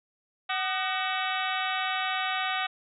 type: harmonic tone with a mistuned harmonic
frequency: 376.4 Hz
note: F#4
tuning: 30 cents sharp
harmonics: 2 / 3 / 4 / 5 / 6 / 7 / 8 / 9 / 10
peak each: -32 / -34 / -35 / -36 / -37 / -37 / -38 / -39 / -39 dBFS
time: 0.49-2.67 s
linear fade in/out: 10 ms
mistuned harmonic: 3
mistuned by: +130 cents
effects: none